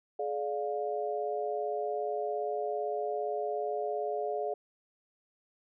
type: chord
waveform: sine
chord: D diminished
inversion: second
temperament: just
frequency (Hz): 422.9 / 587.3 / 704.8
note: Ab4 / D5 / F5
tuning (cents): +31 / 0 / +16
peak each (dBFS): -34 / -36 / -35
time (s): 0.19-4.54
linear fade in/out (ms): 5
effects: none